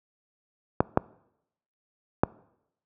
clicks, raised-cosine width 1 ms, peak -4 dBFS, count 3, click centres 0.805 / 0.974 / 2.235 s, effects noise-tail reverb RT60 0.8 s tail -23 dB re dry + high-pass 80 Hz 12 dB/octave

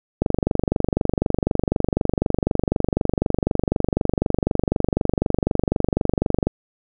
click train, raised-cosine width 2 ms, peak -4 dBFS, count 151, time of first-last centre 0.22-6.47 s, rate 24 Hz, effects none

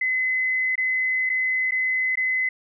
sine tone with dropouts, 2033 Hz, B6, 50 cents sharp, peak -20 dBFS, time 0.01-2.49 s, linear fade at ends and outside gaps 5 ms, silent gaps 0.756-0.778 / 1.294-1.298 / 1.71-1.719 / 2.156-2.172 s, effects none

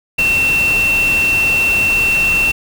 sine tone in noise, 2700 Hz, E7, 41 cents sharp, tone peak -11 dBFS, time 0.18-2.52 s, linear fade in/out 10 ms, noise pink, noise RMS -24 dBFS, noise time 0.18-2.52 s, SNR +10 dB, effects none

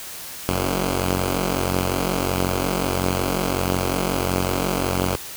5% pulse tone pair together, 45.48 / 92.5 Hz, F#1 / F#2, -29 / 0 cents, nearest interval octave, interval 1229 cents, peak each -12 dBFS, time 0.49-5.16 s, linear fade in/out 0 ms, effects white hiss -35 dBFS RMS until 5.36 s

